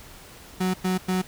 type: tone bursts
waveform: 35% pulse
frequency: 185 Hz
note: F#3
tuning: in tune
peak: -20 dBFS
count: 3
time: 0.6-1.22 s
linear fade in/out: 10 ms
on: 140 ms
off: 100 ms
effects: pink hiss -46 dBFS RMS until 1.27 s